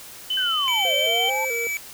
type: tone with pitch glide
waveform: sine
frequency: 3029 to 3107 Hz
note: F#7 to G7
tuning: +40 to -16 cents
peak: -21 dBFS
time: 0.3-1.3 s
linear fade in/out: 5 ms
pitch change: +44 cents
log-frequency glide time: 0.47-1.09 s
type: linear two-way sweep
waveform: sine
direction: down then up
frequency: 1587 to 563 to 892 Hz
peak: -25 dBFS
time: 0.37-1.45 s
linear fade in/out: 5 ms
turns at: 0.95 s
type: tone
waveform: square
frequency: 2299 Hz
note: D7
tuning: 37 cents flat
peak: -25 dBFS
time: 0.68-1.77 s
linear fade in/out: 0 ms
type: tone with vibrato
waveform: triangle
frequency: 493.9 Hz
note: B4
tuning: in tune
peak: -26 dBFS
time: 0.85-1.67 s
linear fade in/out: 0 ms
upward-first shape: square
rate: 2.3 Hz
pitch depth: 93 cents each way
effects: white hiss -41 dBFS RMS until 1.93 s